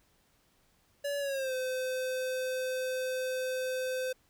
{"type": "tone with pitch glide", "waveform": "square", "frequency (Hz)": [570, 513.7], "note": ["C#5", "C5"], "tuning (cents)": [48, -32], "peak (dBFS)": -32, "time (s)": [1.04, 4.13], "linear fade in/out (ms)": 10, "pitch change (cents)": -180, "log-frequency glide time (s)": [1.19, 1.54], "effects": ["pink hiss -69 dBFS RMS until 4.29 s"]}